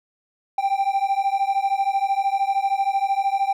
triangle beating tone pair, 780 / 793 Hz, G5 / G5, -9 / +20 cents, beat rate 13 Hz, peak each -20 dBFS, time 0.58-3.53 s, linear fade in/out 5 ms, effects none

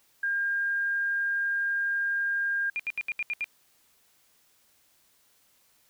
sine tone, 1608 Hz, G6, 44 cents sharp, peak -25 dBFS, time 0.23-2.7 s, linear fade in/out 5 ms
sine tone bursts, 2414 Hz, D7, 47 cents sharp, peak -27 dBFS, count 7, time 2.76-3.443 s, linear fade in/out 0 ms, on 35 ms, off 73 ms
effects white hiss -65 dBFS RMS until 5.89 s

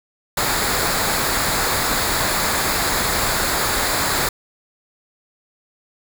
pink noise with comb filter, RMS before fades -20 dBFS, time 0.37-4.29 s, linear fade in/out 5 ms, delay 0.34 ms, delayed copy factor -0.55, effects none

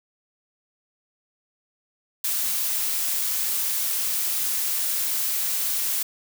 blue noise, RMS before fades -25 dBFS, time 2.24-6.03 s, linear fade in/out 5 ms, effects none

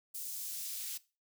white noise with high-pass filter sweep, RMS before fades -41 dBFS, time 0.14-0.98 s, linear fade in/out 10 ms, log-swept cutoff 6900 to 3000 Hz, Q 0.72, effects noise-tail reverb RT60 0.3 s tail -19 dB re dry

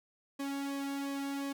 sawtooth tone with flanger, 277.9 Hz, C#4, 4 cents sharp, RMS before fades -37 dBFS, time 0.39-1.53 s, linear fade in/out 10 ms, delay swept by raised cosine 1.4 to 2.02 ms, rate 2.8 Hz, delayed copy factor -0.8, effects none

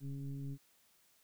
sine tone with frequency modulation, 139.6 Hz, C#3, 13 cents sharp, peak -39 dBFS, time 0-0.58 s, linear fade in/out 50 ms, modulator 137 Hz, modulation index 0.85, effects white hiss -70 dBFS RMS until 1.23 s

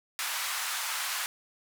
pink band-pass noise, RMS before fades -33 dBFS, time 0.19-1.26 s, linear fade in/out 0 ms, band 960 to 16000 Hz, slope 24 dB/octave, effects none

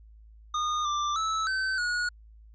square tone with pitch steps, 1225 / 1181 / 1307 / 1536 / 1451 Hz, D#6 / D6 / E6 / G6 / F#6, -27 / +9 / -15 / -36 / -34 cents, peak -27 dBFS, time 0.54-2.09 s, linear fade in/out 5 ms, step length 310 ms, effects added 54 Hz sine -49 dBFS peak until 2.54 s + resampled to 16000 Hz

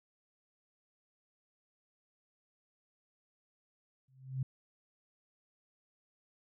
sine tone with exponential growth, 131.7 Hz, C3, 12 cents sharp, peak -29 dBFS, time 4.08-4.43 s, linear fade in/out 5 ms, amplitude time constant 76 ms, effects none

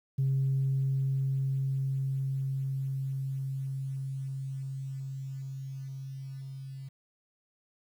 sine tone with level ramp, 134.8 Hz, C#3, 48 cents flat, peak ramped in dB -23 to -39 dBFS, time 0.18-6.89 s, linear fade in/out 10 ms, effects tanh soft clip ceiling -21 dBFS + 10-bit

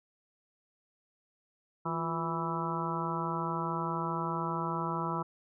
harmonic tone with a mistuned harmonic, 164.81 Hz, E3, in tune, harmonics 1 / 2 / 3 / 4 / 5 / 6 / 7 / 8, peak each -36 / -39 / -44 / -44 / -42 / -36 / -41 / -38 dBFS, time 1.85-5.23 s, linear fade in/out 10 ms, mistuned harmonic 2, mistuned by +80 cents, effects none

